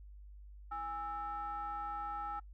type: ring-modulated tone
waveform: triangle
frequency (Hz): 247.3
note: B3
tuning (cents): +3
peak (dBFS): -33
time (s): 0.71-2.4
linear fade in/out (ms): 10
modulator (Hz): 1070
effects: noise-tail reverb RT60 0.1 s tail -22 dB re dry + added 50 Hz sine -50 dBFS peak until 2.53 s